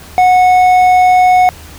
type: tone with hard clipping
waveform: triangle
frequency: 733 Hz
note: F#5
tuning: 16 cents flat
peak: -6 dBFS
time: 0.18-1.49 s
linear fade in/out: 0 ms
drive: 9 dB
effects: added 78 Hz sine -36 dBFS peak until 1.78 s + pink hiss -35 dBFS RMS until 1.78 s